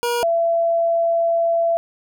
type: tone pair in turn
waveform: 25% pulse / sine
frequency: 477.5 / 672 Hz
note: A#4 / E5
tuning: +42 / +33 cents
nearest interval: tritone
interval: 591 cents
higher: second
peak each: -15 dBFS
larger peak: neither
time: 0.03-0.23 / 0.23-1.77 s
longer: second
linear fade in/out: 0 ms
effects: none